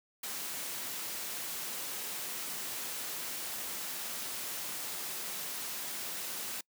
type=noise; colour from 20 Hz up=white; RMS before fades=-39 dBFS; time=0.23-6.61 s; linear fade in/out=5 ms; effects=noise-tail reverb RT60 0.1 s tail -26 dB re dry + high-pass 150 Hz 12 dB/octave